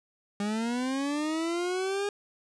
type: linear sweep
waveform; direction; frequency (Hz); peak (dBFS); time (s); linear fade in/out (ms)
40% pulse; up; 200.9 to 410; -27; 0.4-2.09; 2
effects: resampled to 22050 Hz + 11-bit